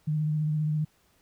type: tone with vibrato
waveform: sine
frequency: 152.9 Hz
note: D#3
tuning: 30 cents flat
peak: -24 dBFS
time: 0.07-0.85 s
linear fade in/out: 10 ms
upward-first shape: sine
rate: 15 Hz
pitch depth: 26 cents each way
effects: pink hiss -66 dBFS RMS until 1.21 s